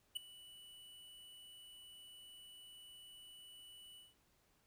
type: tone with ADSR envelope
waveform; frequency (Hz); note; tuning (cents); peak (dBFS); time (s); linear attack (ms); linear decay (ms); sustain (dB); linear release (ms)
square; 2960; F#7; 0; -36; 0.15-4.15; 17; 6; -20; 180
effects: pink hiss -75 dBFS RMS until 4.66 s